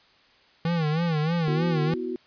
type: tone with vibrato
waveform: square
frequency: 161 Hz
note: E3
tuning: 41 cents flat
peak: -23 dBFS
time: 0.65-1.94 s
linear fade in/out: 2 ms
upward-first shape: sine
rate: 3.2 Hz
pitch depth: 120 cents each way
type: chord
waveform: sine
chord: B suspended fourth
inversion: none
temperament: equal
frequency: 246.9 / 329.6 / 370 Hz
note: B3 / E4 / F#4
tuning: 0 / 0 / 0 cents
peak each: -33 / -34 / -30 dBFS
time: 1.48-2.16 s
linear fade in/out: 0 ms
effects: white hiss -58 dBFS RMS until 2.26 s + resampled to 11025 Hz